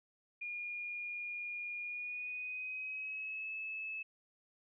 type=tone with pitch glide; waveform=sine; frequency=2428 to 2602 Hz; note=D#7 to E7; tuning=-43 to -23 cents; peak=-39 dBFS; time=0.41-4.03 s; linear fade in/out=10 ms; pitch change=+120 cents; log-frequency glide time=1.82-3.52 s; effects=none